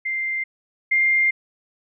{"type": "tone pair in turn", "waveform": "sine", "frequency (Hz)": [2093, 2108], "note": ["C7", "C7"], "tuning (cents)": [0, 12], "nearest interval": "unison", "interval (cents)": 12, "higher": "second", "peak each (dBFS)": [-22, -15], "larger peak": "second", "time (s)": [[0.05, 0.44], [0.91, 1.31]], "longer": "second", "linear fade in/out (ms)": 10, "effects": []}